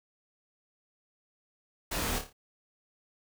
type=noise with echo; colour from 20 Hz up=pink; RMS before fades=-33 dBFS; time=1.91-2.19 s; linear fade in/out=10 ms; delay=28 ms; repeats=5; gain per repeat=-6 dB; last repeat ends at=2.33 s; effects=none